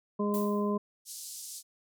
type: harmonic tone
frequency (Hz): 206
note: G#3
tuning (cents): -14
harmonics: 1 / 2 / 3 / 5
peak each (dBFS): -29 / -32 / -38 / -36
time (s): 0.19-0.78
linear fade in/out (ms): 10
type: noise with exponential decay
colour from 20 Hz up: violet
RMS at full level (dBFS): -37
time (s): 0.34-0.77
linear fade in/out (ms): 0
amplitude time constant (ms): 92
type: band-pass noise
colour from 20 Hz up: white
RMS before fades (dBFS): -43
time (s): 1.05-1.63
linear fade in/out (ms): 50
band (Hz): 4600 to 11000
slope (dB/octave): 24
effects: none